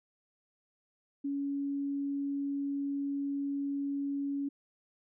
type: tone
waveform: sine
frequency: 280.6 Hz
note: C#4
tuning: 21 cents sharp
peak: -31 dBFS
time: 1.24-4.49 s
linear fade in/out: 10 ms
effects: none